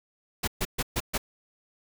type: noise bursts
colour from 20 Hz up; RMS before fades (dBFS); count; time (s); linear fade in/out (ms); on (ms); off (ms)
pink; -27; 5; 0.43-1.18; 10; 46; 130
effects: none